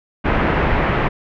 pink low-pass noise, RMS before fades -17 dBFS, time 0.24-1.09 s, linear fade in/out 20 ms, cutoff 2300 Hz, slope 24 dB/octave, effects none

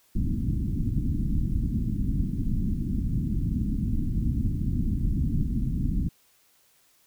pink low-pass noise, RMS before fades -26 dBFS, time 0.15-6.09 s, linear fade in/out 10 ms, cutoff 280 Hz, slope 48 dB/octave, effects white hiss -63 dBFS RMS until 7.06 s

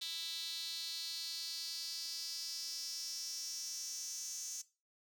sawtooth tone with high-pass filter sweep, 329.6 Hz, E4, in tune, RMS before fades -43 dBFS, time 0.01-4.62 s, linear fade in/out 10 ms, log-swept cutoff 3800 to 6300 Hz, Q 5.9, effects noise-tail reverb RT60 0.3 s tail -17 dB re dry

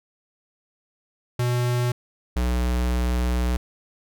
square tone pair in turn, 122.4 / 61.2 Hz, B2 / B1, -15 / -15 cents, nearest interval octave, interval 1200 cents, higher first, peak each -21 dBFS, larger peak neither, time 1.39-1.92 / 2.36-3.57 s, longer second, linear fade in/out 5 ms, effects none

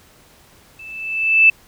sine tone with level ramp, 2637 Hz, E7, in tune, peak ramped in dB -35 to -5 dBFS, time 0.79-1.5 s, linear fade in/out 5 ms, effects pink hiss -50 dBFS RMS until 1.67 s

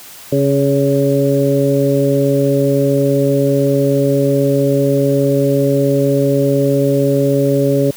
harmonic tone with a mistuned harmonic, 138.6 Hz, C#3, in tune, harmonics 1 / 2 / 3 / 4, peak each -16 / -16 / -16 / -16 dBFS, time 0.32-7.91 s, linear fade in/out 5 ms, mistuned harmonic 4, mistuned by +19 cents, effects white hiss -36 dBFS RMS until 7.96 s + high-pass 60 Hz 12 dB/octave

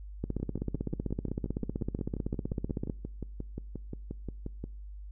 two click trains, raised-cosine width 3 ms, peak -24 / -19 dBFS, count 25 / 43, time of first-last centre 0.4-4.64 / 0.24-2.898 s, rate 5.66 / 15.8 Hz, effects noise-tail reverb RT60 0.6 s tail -25 dB re dry + added 50 Hz sine -41 dBFS peak until 5.11 s

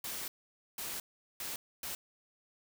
white noise bursts at uneven times, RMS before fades -40 dBFS, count 4, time 0.04-0.28 / 0.78-1 / 1.4-1.56 / 1.83-1.95 s, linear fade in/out 2 ms, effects none

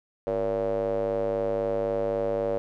square tone with band-pass filter, 51.91 Hz, G#1, in tune, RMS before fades -27 dBFS, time 0.27-2.58 s, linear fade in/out 0 ms, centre 530 Hz, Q 8.1, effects none

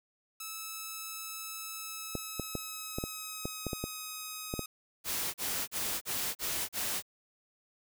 5% pulse tone with pitch glide, 1303 to 1263.7 Hz, E6 to D#6, -20 to +26 cents, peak -28 dBFS, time 0.4-4.66 s, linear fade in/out 5 ms, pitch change -54 cents, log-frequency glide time 1.77-3.76 s
clicks, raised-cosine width 2 ms, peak -20 dBFS, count 11, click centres 2.153 / 2.397 / 2.553 / 2.985 / 3.039 / 3.455 / 3.667 / 3.732 / 3.84 / 4.539 / 4.593 s
white noise bursts, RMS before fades -34 dBFS, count 6, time 5.04-7.025 s, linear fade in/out 50 ms, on 300 ms, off 37 ms
effects none

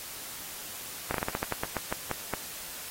slowing click train, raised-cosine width 0.5 ms, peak -14 dBFS, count 13, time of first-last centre 1.11-2.337 s, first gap 33 ms, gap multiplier 1.19, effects white hiss -41 dBFS RMS until 2.9 s + AAC 48 kbps

